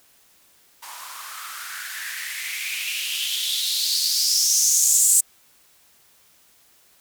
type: noise with band-pass filter sweep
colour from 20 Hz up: violet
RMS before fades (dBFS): -23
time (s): 0.82-5.21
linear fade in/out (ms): 10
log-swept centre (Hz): 930 to 8100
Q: 5.2
effects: white hiss -57 dBFS RMS until 7 s